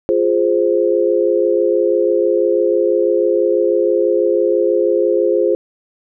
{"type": "chord", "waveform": "sine", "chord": "F minor", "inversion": "none", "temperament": "equal", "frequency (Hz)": [349.2, 415.3, 523.3], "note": ["F4", "Ab4", "C5"], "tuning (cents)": [0, 0, 0], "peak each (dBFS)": -16, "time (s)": [0.09, 5.55], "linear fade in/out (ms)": 0, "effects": []}